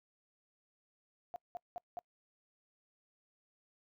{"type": "tone bursts", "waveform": "sine", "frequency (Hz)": 706, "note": "F5", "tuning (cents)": 19, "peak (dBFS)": -39, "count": 4, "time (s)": [1.34, 1.99], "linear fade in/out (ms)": 0, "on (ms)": 20, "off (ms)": 190, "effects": ["noise-tail reverb RT60 0.1 s tail -26 dB re dry"]}